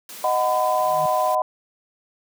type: high-pass noise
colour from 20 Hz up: white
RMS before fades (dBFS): -38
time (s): 0.09-1.35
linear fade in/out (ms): 2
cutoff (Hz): 160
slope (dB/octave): 96
type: chord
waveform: sine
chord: B major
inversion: first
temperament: equal with one note detuned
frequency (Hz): 622.3 / 740 / 1008.5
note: D#5 / F#5 / B5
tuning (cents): 0 / 0 / +36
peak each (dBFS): -22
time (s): 0.24-1.42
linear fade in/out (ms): 2
type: tone with exponential growth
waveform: sine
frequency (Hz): 155.56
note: D#3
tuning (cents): 0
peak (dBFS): -30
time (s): 0.68-1.06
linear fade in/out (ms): 2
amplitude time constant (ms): 81
effects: none